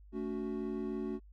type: chord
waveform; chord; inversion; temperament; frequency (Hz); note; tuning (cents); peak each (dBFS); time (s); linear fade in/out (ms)
triangle; F# minor; first; equal with one note detuned; 220 / 283.8 / 370; A3 / C#4 / F#4; 0 / +41 / 0; -37 / -38 / -37; 0.12-1.2; 50
effects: added 50 Hz sine -53 dBFS peak until 1.32 s